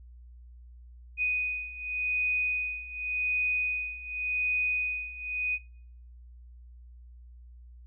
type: beating tone pair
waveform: sine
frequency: 2489 / 2489.88 Hz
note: D#7 / D#7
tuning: 0 / +1 cents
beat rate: 0.88 Hz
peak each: -29 / -32 dBFS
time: 1.17-5.59 s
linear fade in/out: 50 ms
effects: noise-tail reverb RT60 0.6 s tail -23 dB re dry + added 60 Hz sine -47 dBFS peak until 7.86 s